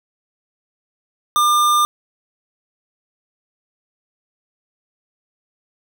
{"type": "tone", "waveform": "square", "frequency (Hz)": 1200, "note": "D6", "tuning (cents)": 37, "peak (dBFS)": -13, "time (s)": [1.36, 1.85], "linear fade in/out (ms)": 0, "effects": []}